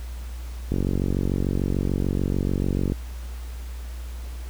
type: click train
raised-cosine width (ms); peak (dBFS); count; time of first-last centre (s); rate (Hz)
3; -11; 104; 0.72-2.921; 46.8
effects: added 60 Hz sine -31 dBFS peak until 4.49 s + pink hiss -47 dBFS RMS until 4.49 s